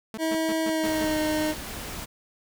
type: tone bursts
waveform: sawtooth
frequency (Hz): 220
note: A3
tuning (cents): 0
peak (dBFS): -28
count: 6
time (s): 0.14-1.044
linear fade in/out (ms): 0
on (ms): 34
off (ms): 140
type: tone with pitch glide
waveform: 25% pulse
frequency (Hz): 321.2 to 308.1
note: E4 to D#4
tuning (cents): -45 to -17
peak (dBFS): -20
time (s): 0.18-1.55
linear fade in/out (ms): 50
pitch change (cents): -72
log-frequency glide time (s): 0.63-1.2
type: noise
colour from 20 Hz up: pink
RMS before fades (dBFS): -36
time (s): 0.83-2.06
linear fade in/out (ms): 20
effects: none